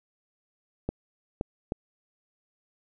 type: clicks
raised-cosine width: 2 ms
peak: -15 dBFS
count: 3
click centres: 0.89 / 1.411 / 1.721 s
effects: none